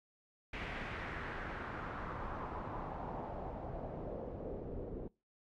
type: noise with low-pass filter sweep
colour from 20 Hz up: pink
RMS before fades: -43 dBFS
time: 0.53-5.08 s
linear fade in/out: 5 ms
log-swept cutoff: 2300 to 410 Hz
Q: 2.3
effects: noise-tail reverb RT60 0.3 s tail -25 dB re dry + AAC 64 kbps